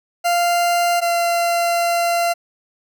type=tone pair in turn; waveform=40% pulse; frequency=695 / 687.4 Hz; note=F5 / F5; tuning=-9 / -28 cents; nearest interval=unison; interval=19 cents; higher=first; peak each=-14 / -15 dBFS; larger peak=first; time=0.24-1.01 / 1.01-2.34 s; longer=second; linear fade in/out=20 ms; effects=none